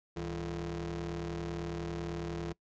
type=ring-modulated tone; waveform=30% pulse; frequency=90 Hz; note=F#2; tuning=47 cents flat; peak=-30 dBFS; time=0.16-2.53 s; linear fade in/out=10 ms; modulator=251 Hz; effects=noise-tail reverb RT60 0.1 s tail -22 dB re dry + resampled to 16000 Hz